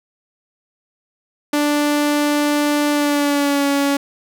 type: tone with pitch glide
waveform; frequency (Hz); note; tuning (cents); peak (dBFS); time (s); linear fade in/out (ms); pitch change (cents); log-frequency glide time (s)
sawtooth; 293.7 to 281.2; D4 to C#4; 0 to +25; -11; 1.53-3.97; 5; -75; 2.91-3.67
effects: none